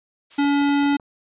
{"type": "noise", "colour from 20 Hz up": "blue", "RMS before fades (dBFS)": -37, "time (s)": [0.3, 0.87], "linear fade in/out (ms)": 20}
{"type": "tone", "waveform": "square", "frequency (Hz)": 284.6, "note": "C#4", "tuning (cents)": 46, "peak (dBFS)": -17, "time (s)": [0.38, 0.97], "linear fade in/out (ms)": 10}
{"type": "clicks", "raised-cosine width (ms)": 1, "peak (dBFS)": -27, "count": 7, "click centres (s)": [0.446, 0.616, 0.691, 0.832, 0.862, 0.93, 0.998]}
{"effects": ["resampled to 8000 Hz"]}